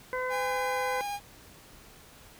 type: harmonic tone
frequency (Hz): 508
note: B4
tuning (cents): +49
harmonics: 1 / 2 / 3 / 4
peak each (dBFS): -32 / -35 / -37 / -38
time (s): 0.13-1.01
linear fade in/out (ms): 0
type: tone with vibrato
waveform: 45% pulse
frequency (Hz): 813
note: G#5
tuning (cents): -37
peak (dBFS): -32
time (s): 0.29-1.2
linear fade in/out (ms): 50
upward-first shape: triangle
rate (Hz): 16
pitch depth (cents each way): 13
effects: pink hiss -53 dBFS RMS until 2.39 s